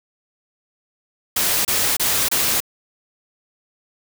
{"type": "noise bursts", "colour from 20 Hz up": "white", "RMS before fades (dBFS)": -19, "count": 4, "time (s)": [1.36, 2.604], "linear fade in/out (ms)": 5, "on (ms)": 290, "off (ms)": 28, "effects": []}